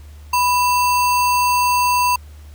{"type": "tone with sample-and-hold", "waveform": "sine", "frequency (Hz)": 987.8, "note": "B5", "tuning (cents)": 0, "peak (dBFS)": -13, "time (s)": [0.33, 2.16], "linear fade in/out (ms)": 5, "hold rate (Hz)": 3675, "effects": ["added 74 Hz sine -36 dBFS peak until 2.54 s", "pink hiss -51 dBFS RMS until 2.54 s"]}